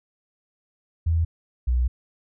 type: tone pair in turn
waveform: sine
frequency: 82.41 / 61.6 Hz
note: E2 / B1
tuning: 0 / -4 cents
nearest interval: perfect fourth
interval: 504 cents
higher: first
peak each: -18 dBFS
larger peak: neither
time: 1.06-1.25 / 1.67-1.88 s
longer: second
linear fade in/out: 10 ms
effects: none